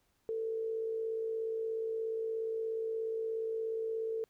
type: tone with amplitude modulation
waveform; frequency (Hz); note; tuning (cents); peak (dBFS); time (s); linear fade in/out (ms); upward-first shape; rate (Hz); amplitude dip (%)
sine; 447.4; A4; +29; -31; 0.29-4.24; 0; sine; 56.9; 40
effects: pink hiss -75 dBFS RMS until 4.29 s